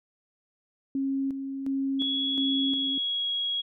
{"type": "tone with tremolo", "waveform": "sine", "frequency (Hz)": 271.4, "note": "C#4", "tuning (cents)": -36, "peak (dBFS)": -25, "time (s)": [0.95, 2.98], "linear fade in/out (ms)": 2, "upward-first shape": "square", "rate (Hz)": 1.4, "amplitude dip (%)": 50}
{"type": "tone with pitch glide", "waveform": "sine", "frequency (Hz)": [3358, 3312], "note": ["G#7", "G#7"], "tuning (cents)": [18, -5], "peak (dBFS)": -26, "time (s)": [1.99, 3.62], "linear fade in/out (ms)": 20, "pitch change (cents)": -23, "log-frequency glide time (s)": [2.52, 3.27]}
{"effects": []}